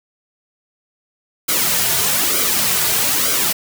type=noise with flanger; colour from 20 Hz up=white; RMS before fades=-17 dBFS; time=1.48-3.53 s; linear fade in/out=10 ms; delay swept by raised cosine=1.1 to 3.8 ms; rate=1.1 Hz; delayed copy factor=-0.65; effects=none